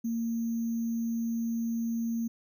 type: tone with sample-and-hold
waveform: sine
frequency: 230 Hz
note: A#3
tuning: 23 cents flat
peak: -28 dBFS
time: 0.04-2.28 s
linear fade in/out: 10 ms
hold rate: 6300 Hz
effects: none